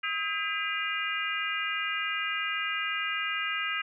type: harmonic tone with a mistuned harmonic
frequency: 402.6 Hz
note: G4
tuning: 46 cents sharp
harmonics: 3 / 4 / 5 / 6 / 7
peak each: -35 / -35 / -35 / -35 / -35 dBFS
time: 0.03-3.82 s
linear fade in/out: 10 ms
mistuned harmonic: 3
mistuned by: +91 cents
effects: none